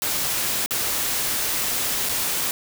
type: noise with dropouts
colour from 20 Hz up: white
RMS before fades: -24 dBFS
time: 0.02-2.51 s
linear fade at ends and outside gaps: 1 ms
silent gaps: 0.661-0.708 / 2.089-2.093 s
effects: none